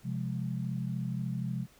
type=chord; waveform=sine; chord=F minor; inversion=second; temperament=equal; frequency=130.81 / 174.61 / 207.7 Hz; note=C3 / F3 / Ab3; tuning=0 / 0 / 0 cents; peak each=-34 / -36 / -38 dBFS; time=0.03-1.67 s; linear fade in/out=50 ms; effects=pink hiss -61 dBFS RMS until 1.79 s